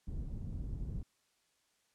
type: low-pass noise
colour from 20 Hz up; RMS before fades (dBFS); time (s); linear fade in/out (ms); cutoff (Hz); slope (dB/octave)
pink; -40; 0.07-1.03; 10; 150; 12
effects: white hiss -75 dBFS RMS until 1.94 s + low-pass 9000 Hz 12 dB/octave